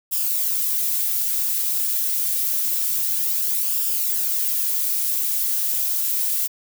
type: noise with flanger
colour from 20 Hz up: violet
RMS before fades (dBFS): -22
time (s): 0.11-6.48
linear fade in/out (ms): 20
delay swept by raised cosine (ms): 0.48 to 4.48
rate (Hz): 0.27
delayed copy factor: -0.5
effects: none